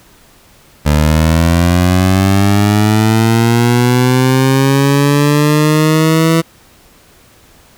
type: linear sweep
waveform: 20% pulse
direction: up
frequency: 73.5 to 164.81 Hz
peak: -3 dBFS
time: 0.85-6.42 s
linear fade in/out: 20 ms
effects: pink hiss -45 dBFS RMS until 7.77 s